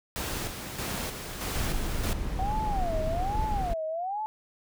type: noise with tremolo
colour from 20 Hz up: pink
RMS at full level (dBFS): -33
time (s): 0.16-2.13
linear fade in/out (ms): 0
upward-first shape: square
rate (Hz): 1.6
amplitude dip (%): 45
type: noise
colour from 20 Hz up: brown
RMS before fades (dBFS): -30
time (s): 1.55-3.74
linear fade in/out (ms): 10
type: tone with vibrato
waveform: sine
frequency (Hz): 740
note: F#5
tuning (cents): 0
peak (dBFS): -29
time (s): 2.39-4.26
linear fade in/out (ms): 0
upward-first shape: sine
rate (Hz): 1.2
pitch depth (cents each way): 280
effects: none